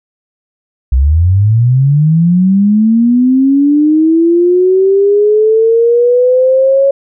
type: linear sweep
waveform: sine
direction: up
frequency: 60.6 to 554.4 Hz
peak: -5 dBFS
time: 0.92-6.91 s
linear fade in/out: 5 ms
effects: none